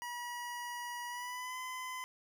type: tone with pitch glide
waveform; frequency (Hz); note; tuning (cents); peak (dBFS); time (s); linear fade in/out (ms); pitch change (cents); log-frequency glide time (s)
25% pulse; 965 to 1018.8; B5 to C6; -40 to -46; -36; 0.02-2.04; 0; +94; 1.08-1.58
effects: none